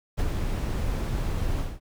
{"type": "noise with ADSR envelope", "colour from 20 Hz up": "brown", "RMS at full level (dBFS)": -23, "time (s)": [0.17, 1.8], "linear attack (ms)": 28, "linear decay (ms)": 46, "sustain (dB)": -4, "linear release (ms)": 210, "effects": []}